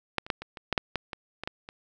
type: clicks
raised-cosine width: 0.3 ms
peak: -9 / -26 / -9 / -22 / -24 / -10 / -7 / -12 / -19 / -19 / -15 / -25 dBFS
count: 12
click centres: 0.183 / 0.265 / 0.302 / 0.42 / 0.572 / 0.727 / 0.778 / 0.957 / 1.132 / 1.436 / 1.475 / 1.689 s
effects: none